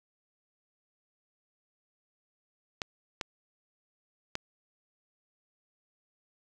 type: clicks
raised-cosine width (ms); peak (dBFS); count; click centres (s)
0.2; -15; 3; 2.818 / 3.212 / 4.354
effects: none